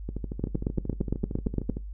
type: two click trains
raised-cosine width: 3 ms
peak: -13 / -20 dBFS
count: 12 / 23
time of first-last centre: 0.44-1.697 / 0.09-1.769 s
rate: 8.75 / 13.1 Hz
effects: noise-tail reverb RT60 0.2 s tail -19 dB re dry + added 50 Hz sine -35 dBFS peak until 1.93 s

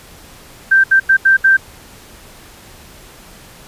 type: tone bursts at uneven times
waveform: sine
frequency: 1568 Hz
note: G6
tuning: in tune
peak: -6 dBFS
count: 5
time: 0.71-0.84 / 0.91-1 / 1.09-1.17 / 1.25-1.37 / 1.44-1.57 s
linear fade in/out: 10 ms
effects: pink hiss -40 dBFS RMS until 3.67 s + resampled to 32000 Hz

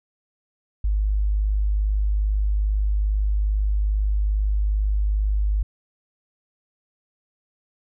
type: tone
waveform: sine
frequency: 51.2 Hz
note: G#1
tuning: 24 cents flat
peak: -18 dBFS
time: 0.84-5.63 s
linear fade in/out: 5 ms
effects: none

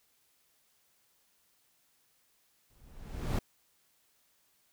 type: noise with exponential growth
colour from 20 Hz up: brown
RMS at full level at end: -26 dBFS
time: 2.7-3.39 s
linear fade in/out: 5 ms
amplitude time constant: 150 ms
effects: white hiss -71 dBFS RMS until 4.72 s

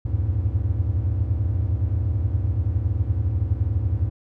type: tone cluster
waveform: triangle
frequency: 69.8 / 81.9 / 89.7 / 101.5 / 111 Hz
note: C#2 / E2 / F2 / G#2 / A2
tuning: +13 / -11 / +47 / -39 / +16 cents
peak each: -25 / -27 / -23 / -24 / -25 dBFS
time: 0.05-4.1 s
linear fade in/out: 10 ms
effects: none

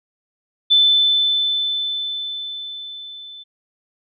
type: tone with level ramp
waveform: sine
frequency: 3520 Hz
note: A7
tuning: in tune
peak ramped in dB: -9 to -35 dBFS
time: 0.7-3.44 s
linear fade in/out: 20 ms
effects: none

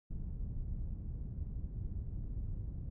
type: low-pass noise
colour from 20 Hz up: pink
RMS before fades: -40 dBFS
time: 0.1-2.9 s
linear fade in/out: 10 ms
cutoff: 110 Hz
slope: 12 dB/octave
effects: none

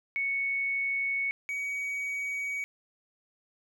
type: tone pair in turn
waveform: sine / triangle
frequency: 2217 / 2258 Hz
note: C#7 / C#7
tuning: 0 / +31 cents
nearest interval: unison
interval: 31 cents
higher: second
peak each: -27 / -29 dBFS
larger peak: first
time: 0.16-1.31 / 1.49-2.64 s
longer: neither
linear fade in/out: 0 ms
effects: none

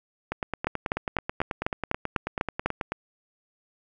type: two click trains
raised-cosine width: 0.5 ms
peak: -13 / -9 dBFS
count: 25 / 9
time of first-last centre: 0.32-2.92 / 0.67-2.66 s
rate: 9.23 / 4.02 Hz
effects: none

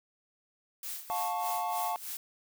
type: noise with tremolo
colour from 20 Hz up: blue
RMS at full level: -38 dBFS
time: 0.83-2.17 s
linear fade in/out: 2 ms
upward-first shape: sine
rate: 3.3 Hz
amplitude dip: 75%
type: chord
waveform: triangle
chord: F augmented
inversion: none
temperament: equal with one note detuned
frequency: 709 / 880 / 1108.7 Hz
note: F5 / A5 / C#6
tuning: +26 / 0 / 0 cents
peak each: -32 / -32 / -36 dBFS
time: 1.1-1.96 s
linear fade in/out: 0 ms
effects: none

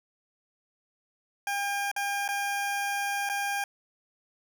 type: tone with dropouts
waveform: 20% pulse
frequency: 804 Hz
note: G5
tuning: 44 cents sharp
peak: -23 dBFS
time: 1.47-3.64 s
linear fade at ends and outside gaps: 2 ms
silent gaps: 1.915-1.963 / 2.279-2.288 / 3.291-3.297 s
effects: none

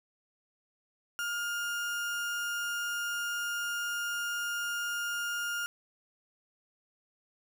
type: tone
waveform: 35% pulse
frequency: 1414 Hz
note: F6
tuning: 21 cents sharp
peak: -30 dBFS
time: 1.19-5.66 s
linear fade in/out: 0 ms
effects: none

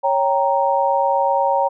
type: chord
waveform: sine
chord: G diminished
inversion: second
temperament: equal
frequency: 554.4 / 784 / 932.3 Hz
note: Db5 / G5 / Bb5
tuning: 0 / 0 / 0 cents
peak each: -19 / -20 / -18 dBFS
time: 0.03-1.69 s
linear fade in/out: 20 ms
effects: none

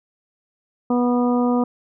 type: harmonic tone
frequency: 244.6 Hz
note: B3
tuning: 16 cents flat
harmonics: 1 / 2 / 3 / 4 / 5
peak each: -17 / -23 / -27 / -29 / -31 dBFS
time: 0.9-1.64 s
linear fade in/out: 5 ms
effects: none

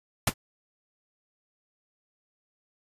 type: noise with exponential decay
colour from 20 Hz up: pink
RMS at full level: -17 dBFS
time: 0.27-0.34 s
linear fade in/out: 5 ms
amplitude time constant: 15 ms
effects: resampled to 32000 Hz

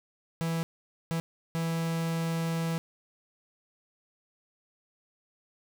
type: tone bursts at uneven times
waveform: 45% pulse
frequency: 164.81 Hz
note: E3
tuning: in tune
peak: -28 dBFS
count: 3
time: 0.41-0.63 / 1.11-1.2 / 1.55-2.78 s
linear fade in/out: 0 ms
effects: none

